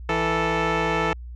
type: tone pair together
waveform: 10% pulse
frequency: 164.64 / 440 Hz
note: E3 / A4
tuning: -2 / 0 cents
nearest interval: octave + perfect fourth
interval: 1702 cents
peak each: -16 / -14 dBFS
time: 0.09-1.13 s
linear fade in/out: 2 ms
effects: added 60 Hz sine -34 dBFS peak until 1.35 s + low-pass 3000 Hz 12 dB/octave